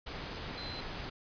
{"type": "tone in noise", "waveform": "sine", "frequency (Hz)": 4073, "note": "C8", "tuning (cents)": -47, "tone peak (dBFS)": -43, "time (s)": [0.57, 0.81], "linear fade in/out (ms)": 10, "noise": "pink", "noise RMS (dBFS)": -41, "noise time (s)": [0.06, 1.1], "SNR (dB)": -5, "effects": ["resampled to 11025 Hz"]}